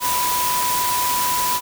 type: tone in noise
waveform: sine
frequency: 987.8 Hz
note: B5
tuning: in tune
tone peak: -20 dBFS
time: 0-1.61 s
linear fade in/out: 50 ms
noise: white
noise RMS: -23 dBFS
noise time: 0-1.61 s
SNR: 0 dB
effects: none